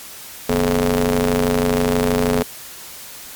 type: ring-modulated tone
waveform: sawtooth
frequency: 92.5 Hz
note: F#2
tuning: in tune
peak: -8 dBFS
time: 0.49-2.43 s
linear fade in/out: 5 ms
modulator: 337 Hz
effects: white hiss -36 dBFS RMS until 3.35 s + MP3 96 kbps